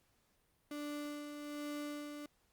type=tone with tremolo; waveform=35% pulse; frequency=293.7 Hz; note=D4; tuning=in tune; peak=-38 dBFS; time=0.71-2.26 s; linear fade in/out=2 ms; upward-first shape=sine; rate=1.2 Hz; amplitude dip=45%; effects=pink hiss -75 dBFS RMS until 2.52 s + Opus 48 kbps